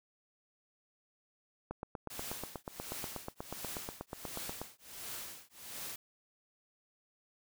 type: click train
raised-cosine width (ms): 1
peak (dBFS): -25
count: 25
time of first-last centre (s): 1.71-4.616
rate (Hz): 8.26
type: noise with tremolo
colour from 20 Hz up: white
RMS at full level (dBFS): -42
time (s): 2.1-5.96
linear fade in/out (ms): 5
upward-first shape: triangle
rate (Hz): 1.4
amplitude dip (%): 100
effects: none